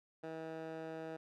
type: tone with band-pass filter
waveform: 15% pulse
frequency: 160.7 Hz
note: E3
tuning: 44 cents flat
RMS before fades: -45 dBFS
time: 0.23-1.17 s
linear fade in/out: 10 ms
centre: 670 Hz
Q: 0.8
effects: none